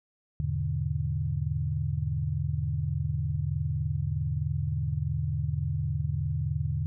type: chord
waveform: sine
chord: E dominant seventh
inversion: none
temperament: equal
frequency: 82.41 / 103.83 / 123.47 / 146.83 Hz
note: E2 / G#2 / B2 / D3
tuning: 0 / 0 / 0 / 0 cents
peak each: -32 / -34 / -34 / -30 dBFS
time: 0.4-6.86 s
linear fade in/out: 0 ms
effects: none